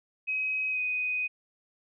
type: tone with pitch glide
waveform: sine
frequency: 2536 to 2498 Hz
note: D#7 to D#7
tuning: +32 to +6 cents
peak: -27 dBFS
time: 0.27-1.28 s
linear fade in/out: 20 ms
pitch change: -26 cents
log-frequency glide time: 0.7-0.8 s
effects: none